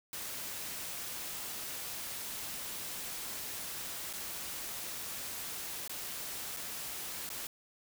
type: noise with dropouts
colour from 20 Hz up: white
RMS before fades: -41 dBFS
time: 0.13-7.47 s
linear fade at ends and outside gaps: 1 ms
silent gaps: 4.129-4.135 / 5.877-5.895 / 6.565-6.57 / 7.291-7.301 s
effects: none